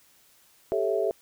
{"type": "chord", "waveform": "sine", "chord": "A dominant seventh", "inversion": "third", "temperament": "equal with one note detuned", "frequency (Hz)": [392, 437.7, 554.4, 659.3], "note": ["G4", "A4", "C#5", "E5"], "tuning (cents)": [0, -9, 0, 0], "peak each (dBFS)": [-28, -28, -32, -28], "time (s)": [0.72, 1.11], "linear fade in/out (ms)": 0, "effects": ["white hiss -60 dBFS RMS until 1.21 s"]}